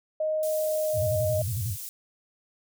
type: tone with pitch glide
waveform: sine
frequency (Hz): 622.3 to 618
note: D#5 to D#5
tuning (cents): 0 to -12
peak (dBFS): -24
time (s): 0.2-1.42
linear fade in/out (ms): 5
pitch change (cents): -12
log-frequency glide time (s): 0.49-0.97
type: high-pass noise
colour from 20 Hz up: pink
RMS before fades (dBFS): -38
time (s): 0.43-1.89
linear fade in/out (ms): 0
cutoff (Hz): 9400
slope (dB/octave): 12
type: tone with vibrato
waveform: sine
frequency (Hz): 106.3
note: G#2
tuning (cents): +41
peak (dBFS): -27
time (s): 0.93-1.77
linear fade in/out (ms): 50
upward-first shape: square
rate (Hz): 11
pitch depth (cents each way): 220
effects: none

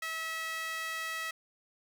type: tone with high-pass filter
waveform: sawtooth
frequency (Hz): 647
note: E5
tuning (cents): -32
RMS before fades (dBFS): -37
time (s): 0.02-1.31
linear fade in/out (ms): 5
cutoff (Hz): 1700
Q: 2.7
effects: none

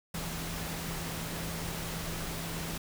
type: tone in noise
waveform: sine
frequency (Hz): 165.7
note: E3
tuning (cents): +9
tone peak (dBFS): -40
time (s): 0.14-2.78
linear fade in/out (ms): 5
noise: pink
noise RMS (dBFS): -38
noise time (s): 0.14-2.78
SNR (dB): -5
effects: none

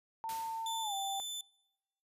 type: tone with pitch glide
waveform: sine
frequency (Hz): 899 to 782.6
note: A5 to G5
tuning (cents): +37 to -3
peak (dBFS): -36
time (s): 0.24-1.2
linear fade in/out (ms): 0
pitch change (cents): -240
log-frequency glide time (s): 0.82-0.94
type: noise with exponential decay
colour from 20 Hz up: white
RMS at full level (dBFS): -44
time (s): 0.29-1.08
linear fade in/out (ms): 1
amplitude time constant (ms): 170
type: tone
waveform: sawtooth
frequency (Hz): 3520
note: A7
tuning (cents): 0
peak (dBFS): -35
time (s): 0.66-1.41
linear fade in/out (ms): 2
effects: noise-tail reverb RT60 1.0 s tail -26 dB re dry + resampled to 32000 Hz

